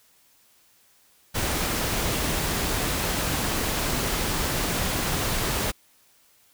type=noise; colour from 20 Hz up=pink; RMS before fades=-26 dBFS; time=1.34-5.72 s; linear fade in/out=20 ms; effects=white hiss -60 dBFS RMS until 6.53 s